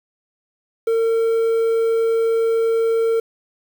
triangle tone with quantisation, 454.6 Hz, A#4, 43 cents flat, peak -13 dBFS, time 0.87-3.2 s, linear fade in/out 5 ms, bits 7, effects none

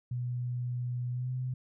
sine tone with pitch glide, 123.1 to 127.44 Hz, B2 to C3, -5 to -45 cents, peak -31 dBFS, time 0.11-1.54 s, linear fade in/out 5 ms, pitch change +60 cents, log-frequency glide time 1.11-1.31 s, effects none

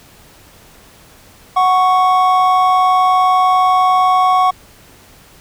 triangle tone pair together, 740 / 1108.7 Hz, F#5 / C#6, 0 / 0 cents, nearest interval perfect fifth, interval 700 cents, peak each -10 dBFS, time 1.56-4.51 s, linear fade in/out 10 ms, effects pink hiss -44 dBFS RMS until 5.4 s

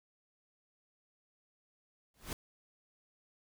pink noise with exponential growth, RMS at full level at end -36 dBFS, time 2.14-2.33 s, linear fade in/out 2 ms, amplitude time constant 41 ms, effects none

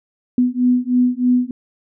sine beating tone pair, 246.9 / 250.1 Hz, B3 / B3, 0 / +22 cents, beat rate 3.2 Hz, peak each -16 dBFS, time 0.38-1.51 s, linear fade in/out 2 ms, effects none

